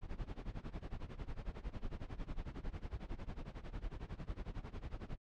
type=noise with tremolo; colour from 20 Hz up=brown; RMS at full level=-41 dBFS; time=0.01-5.18 s; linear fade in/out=50 ms; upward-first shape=sine; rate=11 Hz; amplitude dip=90%; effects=low-pass 4000 Hz 12 dB/octave